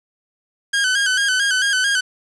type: tone with vibrato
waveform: sawtooth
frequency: 1566 Hz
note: G6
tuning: 2 cents flat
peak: -12 dBFS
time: 0.73-2.01 s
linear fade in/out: 10 ms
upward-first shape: square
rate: 4.5 Hz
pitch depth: 62 cents each way
effects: resampled to 22050 Hz + 7-bit